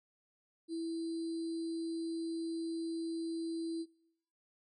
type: tone with sample-and-hold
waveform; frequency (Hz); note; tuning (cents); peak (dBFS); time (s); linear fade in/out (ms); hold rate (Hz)
sine; 329.6; E4; 0; -35; 0.68-3.86; 50; 4410
effects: noise-tail reverb RT60 0.9 s tail -26 dB re dry + MP3 48 kbps